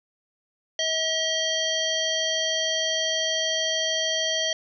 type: harmonic tone with a mistuned harmonic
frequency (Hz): 640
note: D#5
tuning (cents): +49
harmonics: 1 / 3 / 5 / 7 / 9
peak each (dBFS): -29 / -31 / -26 / -32 / -31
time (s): 0.79-4.53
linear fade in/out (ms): 2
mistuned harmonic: 9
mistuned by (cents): +16
effects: none